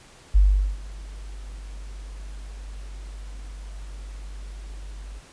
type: tone with ADSR envelope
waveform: sine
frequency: 49 Hz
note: G1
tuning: in tune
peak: -11 dBFS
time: 0.34-5.22 s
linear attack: 19 ms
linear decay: 410 ms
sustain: -23 dB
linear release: 52 ms
effects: pink hiss -50 dBFS RMS until 5.32 s + resampled to 22050 Hz